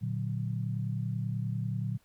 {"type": "chord", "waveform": "sine", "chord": "Bb augmented", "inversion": "none", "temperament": "equal", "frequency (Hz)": [116.54, 146.83, 185], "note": ["Bb2", "D3", "F#3"], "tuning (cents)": [0, 0, 0], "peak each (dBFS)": [-32, -36, -37], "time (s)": [0.01, 1.98], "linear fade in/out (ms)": 20, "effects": ["pink hiss -68 dBFS RMS until 2.04 s"]}